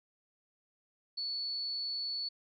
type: tone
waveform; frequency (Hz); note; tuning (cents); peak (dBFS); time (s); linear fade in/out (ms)
sine; 4435; C#8; 0; -34; 1.17-2.29; 10
effects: none